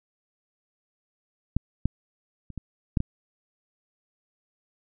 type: clicks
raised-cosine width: 5 ms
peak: -10 / -10 / -28 / -21 / -9 / -14 dBFS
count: 6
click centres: 1.566 / 1.856 / 2.503 / 2.577 / 2.972 / 3.004 s
effects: none